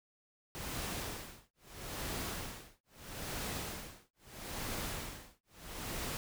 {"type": "noise with tremolo", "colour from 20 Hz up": "pink", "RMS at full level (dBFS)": -39, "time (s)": [0.55, 6.17], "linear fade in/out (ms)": 0, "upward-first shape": "sine", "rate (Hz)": 0.77, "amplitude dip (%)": 100, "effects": []}